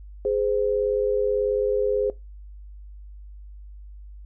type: tone pair together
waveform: sine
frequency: 415.3 / 513.7 Hz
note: G#4 / C5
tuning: 0 / -32 cents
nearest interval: major third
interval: 368 cents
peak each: -22 / -24 dBFS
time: 0.25-2.1 s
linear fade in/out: 2 ms
effects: noise-tail reverb RT60 0.2 s tail -19 dB re dry + added 50 Hz sine -39 dBFS peak until 4.25 s